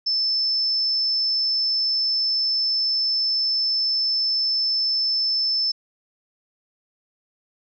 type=tone; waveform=sine; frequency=5274 Hz; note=E8; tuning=in tune; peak=-19 dBFS; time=0.06-5.72 s; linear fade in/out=10 ms; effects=none